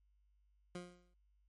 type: tone with exponential decay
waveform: 20% pulse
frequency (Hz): 177.5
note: F3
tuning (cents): +28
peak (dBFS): -37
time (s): 0.75-1.14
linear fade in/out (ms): 2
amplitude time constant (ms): 84
effects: added 50 Hz sine -70 dBFS peak until 1.48 s + MP3 48 kbps